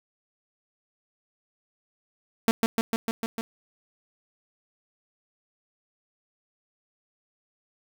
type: tone with echo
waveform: sawtooth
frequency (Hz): 226.5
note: A#3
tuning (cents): -50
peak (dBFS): -13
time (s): 2.48-2.51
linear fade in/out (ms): 0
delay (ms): 150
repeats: 6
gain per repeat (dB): -2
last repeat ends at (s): 3.41
effects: none